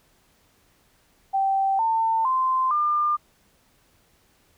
sine tone with pitch steps, 778 / 898.9 / 1038.5 / 1199.8 Hz, G5 / A5 / C6 / D6, -13 / +37 / -13 / +37 cents, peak -19 dBFS, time 1.33-3.17 s, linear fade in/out 20 ms, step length 460 ms, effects pink hiss -62 dBFS RMS until 4.57 s

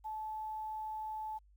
sine tone with quantisation, 867 Hz, A5, 26 cents flat, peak -38 dBFS, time 0.04-1.39 s, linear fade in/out 20 ms, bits 11, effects added 50 Hz sine -61 dBFS peak until 1.56 s

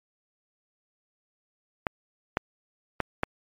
clicks, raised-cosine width 0.5 ms, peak -9 dBFS, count 4, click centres 1.868 / 2.371 / 3.003 / 3.234 s, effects MP3 96 kbps

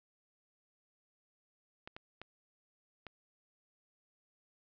clicks, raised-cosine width 0.3 ms, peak -29 dBFS, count 4, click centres 1.875 / 1.965 / 2.216 / 3.067 s, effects low-pass 4000 Hz 12 dB/octave

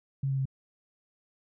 sine tone with pitch steps, 136.7 / 135.21 / 133.73 Hz, C#3 / C#3 / C3, -24 / -43 / +38 cents, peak -26 dBFS, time 0.23-0.455 s, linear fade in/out 5 ms, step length 75 ms, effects none

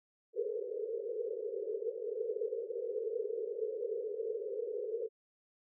white band-pass noise, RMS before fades -38 dBFS, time 0.33-5.09 s, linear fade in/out 50 ms, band 410 to 490 Hz, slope 96 dB/octave, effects none

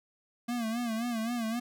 square tone with vibrato, 231.6 Hz, A#3, 11 cents flat, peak -31 dBFS, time 0.48-1.6 s, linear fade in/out 10 ms, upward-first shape sine, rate 3.8 Hz, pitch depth 92 cents each way, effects none

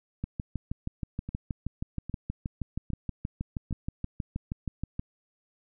two click trains, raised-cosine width 5 ms, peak -24 / -19 dBFS, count 4 / 31, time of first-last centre 1.29-3.709 / 0.24-4.994 s, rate 1.24 / 6.31 Hz, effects none

